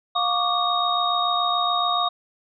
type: tone cluster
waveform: sine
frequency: 708 / 1128 / 1195 / 3736 Hz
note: F5 / C#6 / D6 / A#7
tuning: +23 / +30 / +30 / +3 cents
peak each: -25 dBFS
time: 0.15-2.09 s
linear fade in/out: 10 ms
effects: none